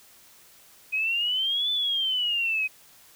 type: exponential two-way sweep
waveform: sine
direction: up then down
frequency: 2510 to 3520 to 2510 Hz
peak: -23 dBFS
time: 0.92-2.68 s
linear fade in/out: 20 ms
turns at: 1.71 s
effects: white hiss -54 dBFS RMS until 3.15 s